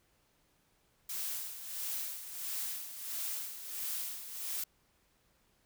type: noise with tremolo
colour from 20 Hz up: blue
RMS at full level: -37 dBFS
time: 1.09-4.64 s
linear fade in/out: 5 ms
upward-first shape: sine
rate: 1.5 Hz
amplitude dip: 65%
effects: pink hiss -72 dBFS RMS until 5.65 s